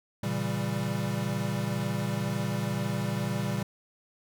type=chord; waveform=square; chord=A# diminished seventh; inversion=none; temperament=equal with one note detuned; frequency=116.54 / 138.59 / 164.81 / 196.68 Hz; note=A#2 / C#3 / E3 / G3; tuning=0 / 0 / 0 / +6 cents; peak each=-34 / -35 / -37 / -33 dBFS; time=0.23-3.63 s; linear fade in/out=5 ms; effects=none